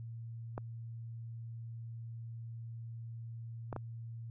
clicks, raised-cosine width 1 ms, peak -25 dBFS, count 3, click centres 0.579 / 3.728 / 3.763 s, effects added 115 Hz sine -42 dBFS peak until 4.3 s

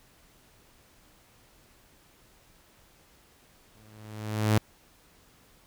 sawtooth tone with exponential growth, 107.4 Hz, A2, 41 cents flat, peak -15 dBFS, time 3.75-4.58 s, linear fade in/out 0 ms, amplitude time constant 180 ms, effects pink hiss -60 dBFS RMS until 5.66 s

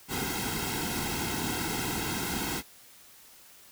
pink noise with comb filter, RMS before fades -32 dBFS, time 0.08-2.63 s, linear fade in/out 50 ms, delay 1.7 ms, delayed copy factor -0.85, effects white hiss -54 dBFS RMS until 3.71 s

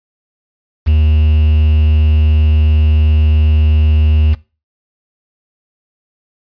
triangle tone with quantisation, 76.9 Hz, D#2, 20 cents flat, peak -5 dBFS, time 0.86-4.35 s, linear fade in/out 20 ms, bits 5, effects noise-tail reverb RT60 0.3 s tail -19 dB re dry + resampled to 11025 Hz

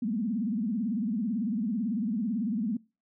sine tone with vibrato, 220 Hz, A3, in tune, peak -27 dBFS, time 0.02-2.77 s, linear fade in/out 5 ms, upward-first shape sine, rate 18 Hz, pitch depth 220 cents each way, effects noise-tail reverb RT60 0.3 s tail -22 dB re dry

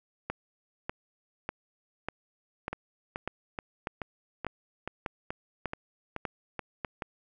two click trains, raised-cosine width 0.5 ms, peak -17 / -19 dBFS, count 12 / 11, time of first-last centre 0.3-6.848 / 2.73-7.022 s, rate 1.68 / 2.33 Hz, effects none

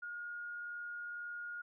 sine tone with amplitude modulation, 1429 Hz, F6, 39 cents sharp, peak -40 dBFS, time 0.02-1.62 s, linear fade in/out 10 ms, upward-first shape sine, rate 82 Hz, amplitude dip 25%, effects none

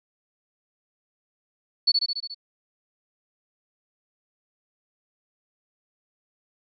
sine tone with echo, 4435 Hz, C#8, in tune, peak -15 dBFS, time 1.87-1.92 s, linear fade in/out 10 ms, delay 71 ms, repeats 6, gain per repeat -3 dB, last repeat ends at 2.346 s, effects none

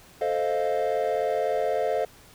triangle chord, F dominant seventh, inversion first, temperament equal, 440 / 523.3 / 622.3 / 698.5 Hz, A4 / C5 / Eb5 / F5, 0 / 0 / 0 / 0 cents, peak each -26 dBFS, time 0.21-2.05 s, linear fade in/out 5 ms, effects tanh soft clip ceiling -14 dBFS + pink hiss -52 dBFS RMS until 2.34 s

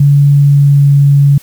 sine tone with pitch glide, 142.5 to 141.43 Hz, C#3 to C#3, +48 to +35 cents, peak -3 dBFS, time 0-1.38 s, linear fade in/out 5 ms, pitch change -13 cents, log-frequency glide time 0.39-0.9 s, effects white hiss -40 dBFS RMS until 1.42 s

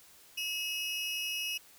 35% pulse tone pair together, 2581 / 2890 Hz, E7 / F#7, -37 / -41 cents, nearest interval major second, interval 196 cents, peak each -35 / -34 dBFS, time 0.37-1.58 s, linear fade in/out 10 ms, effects white hiss -58 dBFS RMS until 1.78 s

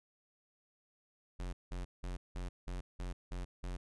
square tone bursts, 45.01 Hz, F#1, 47 cents flat, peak -39 dBFS, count 8, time 1.39-3.77 s, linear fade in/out 10 ms, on 140 ms, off 180 ms, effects resampled to 24000 Hz

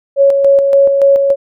sine tone with tremolo, 554.4 Hz, C#5, in tune, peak -4 dBFS, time 0.16-1.36 s, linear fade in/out 50 ms, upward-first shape square, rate 3.5 Hz, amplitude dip 40%, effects none

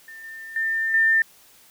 sine tone with level steps, 1798 Hz, A6, 37 cents sharp, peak -38 / -35 / -21 / -15 dBFS, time 0.08-1.22 s, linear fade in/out 2 ms, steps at 0.24 / 0.56 / 0.94 s, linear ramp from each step 2 ms, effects white hiss -53 dBFS RMS until 1.7 s

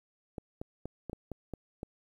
clicks, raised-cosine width 2 ms, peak -25 dBFS, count 8, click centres 0.382 / 0.615 / 0.856 / 1.097 / 1.131 / 1.317 / 1.537 / 1.831 s, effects 10-bit

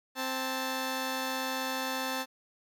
10% pulse tone pair together, 261.6 / 880 Hz, C4 / A5, 0 / 0 cents, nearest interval octave + major sixth, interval 2100 cents, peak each -25 / -27 dBFS, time 0.15-2.26 s, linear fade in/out 50 ms, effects none

